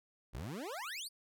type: exponential sweep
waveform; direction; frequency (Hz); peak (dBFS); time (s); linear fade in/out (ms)
25% pulse; up; 49.77 to 4978; -37; 0.33-1.09; 20
effects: none